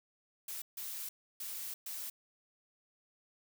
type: noise bursts at uneven times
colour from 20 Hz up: blue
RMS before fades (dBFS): -42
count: 4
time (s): 0.48-0.62 / 0.77-1.09 / 1.4-1.74 / 1.86-2.1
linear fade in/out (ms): 5
effects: none